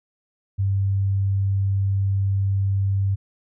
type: tone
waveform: sine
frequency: 98 Hz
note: G2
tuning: in tune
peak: -18 dBFS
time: 0.58-3.16 s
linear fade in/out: 20 ms
effects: none